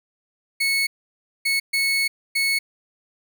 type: tone bursts at uneven times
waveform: 30% pulse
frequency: 2202 Hz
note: C#7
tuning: 12 cents flat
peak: -16 dBFS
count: 4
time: 0.6-0.87 / 1.45-1.6 / 1.73-2.08 / 2.35-2.59 s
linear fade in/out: 10 ms
effects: none